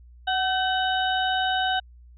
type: harmonic tone with a mistuned harmonic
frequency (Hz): 747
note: F#5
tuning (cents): +16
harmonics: 1 / 2 / 4 / 5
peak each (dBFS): -24 / -27 / -30 / -31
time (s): 0.27-1.8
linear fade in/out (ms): 10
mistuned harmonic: 2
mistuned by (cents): +46
effects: added 60 Hz sine -46 dBFS peak until 2.17 s